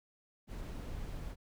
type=noise; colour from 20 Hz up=brown; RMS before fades=-42 dBFS; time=0.47-1.36 s; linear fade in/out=50 ms; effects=none